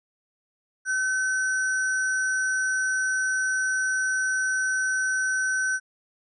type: tone with sample-and-hold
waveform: sine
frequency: 1525 Hz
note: G6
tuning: 48 cents flat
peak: -22 dBFS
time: 0.85-5.8 s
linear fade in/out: 50 ms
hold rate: 7350 Hz
effects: resampled to 24000 Hz